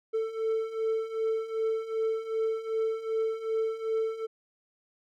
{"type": "beating tone pair", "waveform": "triangle", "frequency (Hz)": [442.8, 445.4], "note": ["A4", "A4"], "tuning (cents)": [11, 21], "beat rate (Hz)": 2.6, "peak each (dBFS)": [-31, -27], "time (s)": [0.13, 4.27], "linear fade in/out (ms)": 20, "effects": []}